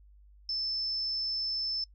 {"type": "tone", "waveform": "sine", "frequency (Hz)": 5274, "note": "E8", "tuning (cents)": 0, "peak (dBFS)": -30, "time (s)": [0.49, 1.84], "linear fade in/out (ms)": 2, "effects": ["noise-tail reverb RT60 0.1 s tail -25 dB re dry", "added 50 Hz sine -54 dBFS peak until 1.94 s"]}